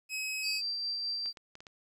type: tone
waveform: sawtooth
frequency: 2550 Hz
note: D#7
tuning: 42 cents sharp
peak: -30 dBFS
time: 0.09-0.62 s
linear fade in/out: 50 ms
type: tone with tremolo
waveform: sine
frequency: 4699 Hz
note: D8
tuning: in tune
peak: -31 dBFS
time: 0.42-1.33 s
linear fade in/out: 50 ms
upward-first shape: sine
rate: 4.8 Hz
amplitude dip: 25%
type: clicks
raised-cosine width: 0.2 ms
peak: -31 dBFS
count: 5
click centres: 1.259 / 1.372 / 1.554 / 1.605 / 1.668 s
effects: low-pass 12000 Hz 12 dB/octave + 11-bit